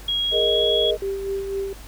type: tone with pitch glide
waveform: sine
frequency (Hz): 3299 to 3332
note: G#7 to G#7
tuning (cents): -12 to +5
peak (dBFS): -20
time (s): 0.08-0.91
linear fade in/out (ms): 5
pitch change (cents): +17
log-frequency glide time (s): 0.24-0.64
type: chord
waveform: sine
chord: Ab suspended second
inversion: none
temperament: equal with one note detuned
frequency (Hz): 415.3 / 468.9 / 622.3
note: Ab4 / Bb4 / Eb5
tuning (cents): 0 / +10 / 0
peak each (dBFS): -23 / -23 / -23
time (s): 0.31-0.98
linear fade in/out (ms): 50
type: tone with tremolo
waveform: sine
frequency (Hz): 392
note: G4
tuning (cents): 0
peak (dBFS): -22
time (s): 1.02-1.73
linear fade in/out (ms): 2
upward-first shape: sine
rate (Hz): 4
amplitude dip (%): 45
effects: added 50 Hz sine -38 dBFS peak until 1.87 s + pink hiss -44 dBFS RMS until 1.87 s